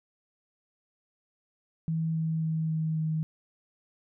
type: tone with pitch steps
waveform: sine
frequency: 161.7 / 160.68 / 159.66 / 158.65 / 157.64 Hz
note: E3 / E3 / D#3 / D#3 / D#3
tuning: -33 / -44 / +45 / +34 / +23 cents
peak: -26 dBFS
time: 1.88-3.23 s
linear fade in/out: 0 ms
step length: 270 ms
effects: none